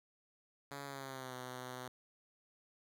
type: tone with pitch glide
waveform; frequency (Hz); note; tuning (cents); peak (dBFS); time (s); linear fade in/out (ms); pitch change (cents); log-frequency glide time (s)
5% pulse; 140.6 to 126.72; C#3 to B2; +25 to +45; -33; 0.71-1.88; 2; -180; 0.85-1.35
effects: none